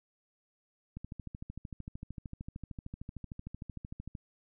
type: click train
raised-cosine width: 5 ms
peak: -29 dBFS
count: 43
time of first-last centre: 0.97-4.152 s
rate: 13.2 Hz
effects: none